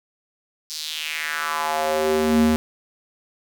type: tone with high-pass filter sweep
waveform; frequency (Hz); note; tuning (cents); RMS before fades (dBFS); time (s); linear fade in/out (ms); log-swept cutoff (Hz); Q
square; 77.78; D#2; 0; -22; 0.7-2.56; 0; 5100 to 170; 3.1
effects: none